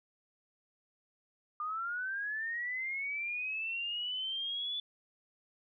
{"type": "linear sweep", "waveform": "sine", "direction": "up", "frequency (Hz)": [1200, 3476], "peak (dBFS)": -34, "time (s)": [1.6, 4.8], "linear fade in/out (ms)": 2, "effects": []}